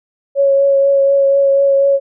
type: tone with vibrato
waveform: sine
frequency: 553 Hz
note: C#5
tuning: 4 cents flat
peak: -8 dBFS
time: 0.35-2 s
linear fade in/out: 50 ms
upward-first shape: triangle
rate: 4.1 Hz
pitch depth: 16 cents each way
effects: none